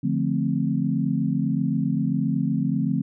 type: chord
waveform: sine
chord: D minor seventh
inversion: none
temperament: equal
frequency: 146.83 / 174.61 / 220 / 261.6 Hz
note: D3 / F3 / A3 / C4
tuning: 0 / 0 / 0 / 0 cents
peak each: -26 dBFS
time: 0.03-3.02 s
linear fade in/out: 10 ms
effects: none